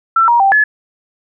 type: tone with pitch steps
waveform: sine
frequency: 1340 / 947 / 783 / 1711 Hz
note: E6 / A#5 / G5 / A6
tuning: +28 / +27 / -2 / -49 cents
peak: -7 dBFS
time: 0.16-0.64 s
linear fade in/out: 5 ms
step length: 120 ms
effects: none